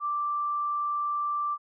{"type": "tone", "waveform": "sine", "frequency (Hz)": 1174.7, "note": "D6", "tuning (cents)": 0, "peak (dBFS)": -26, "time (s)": [0, 1.58], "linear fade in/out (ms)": 50, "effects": []}